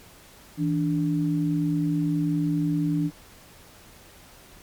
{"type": "tone pair together", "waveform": "sine", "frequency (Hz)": [162.76, 292.1], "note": ["E3", "D4"], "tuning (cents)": [-22, -9], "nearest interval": "minor seventh", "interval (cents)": 1013, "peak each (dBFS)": -24, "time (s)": [0.57, 3.11], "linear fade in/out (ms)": 50, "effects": ["pink hiss -50 dBFS RMS until 4.62 s", "MP3 96 kbps"]}